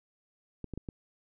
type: clicks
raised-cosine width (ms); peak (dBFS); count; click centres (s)
3; -25; 4; 0.643 / 0.737 / 0.776 / 0.888
effects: none